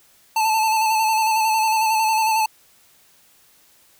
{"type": "tone with vibrato", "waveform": "square", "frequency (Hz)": 879, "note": "A5", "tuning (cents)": -2, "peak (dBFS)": -17, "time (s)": [0.36, 2.46], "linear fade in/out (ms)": 5, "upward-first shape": "square", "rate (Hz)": 11, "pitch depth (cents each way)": 28, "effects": ["white hiss -55 dBFS RMS until 3.99 s"]}